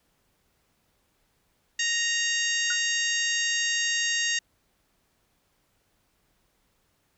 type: harmonic tone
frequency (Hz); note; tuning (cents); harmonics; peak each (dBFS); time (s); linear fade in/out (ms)
932.3; A#5; 0; 2 / 3 / 4 / 5 / 6 / 7 / 8; -28 / -30 / -33 / -35 / -36 / -31 / -36; 1.79-4.39; 5
type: tone with exponential decay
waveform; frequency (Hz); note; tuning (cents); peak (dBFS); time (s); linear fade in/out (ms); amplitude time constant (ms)
sine; 1456; F#6; -28; -25; 2.7-2.81; 5; 22
effects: pink hiss -70 dBFS RMS until 7.17 s